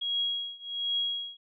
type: tone with tremolo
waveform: sine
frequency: 3300 Hz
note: G#7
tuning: 12 cents flat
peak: -25 dBFS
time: 0.01-1.37 s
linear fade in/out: 10 ms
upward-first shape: triangle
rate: 1.3 Hz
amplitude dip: 95%
effects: none